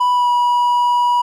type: tone with pitch glide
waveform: triangle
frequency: 987.8 to 971.4 Hz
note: B5 to B5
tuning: 0 to -29 cents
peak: -10 dBFS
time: 0-1.22 s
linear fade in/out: 10 ms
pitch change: -29 cents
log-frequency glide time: 0.12-0.29 s
effects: none